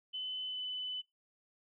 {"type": "tone with pitch glide", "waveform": "sine", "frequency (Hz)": [3026, 3007], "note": ["F#7", "F#7"], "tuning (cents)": [38, 27], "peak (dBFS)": -36, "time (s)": [0.13, 1.02], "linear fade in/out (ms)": 20, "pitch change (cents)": -11, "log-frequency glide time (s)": [0.47, 0.59], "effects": ["noise-tail reverb RT60 0.2 s tail -20 dB re dry"]}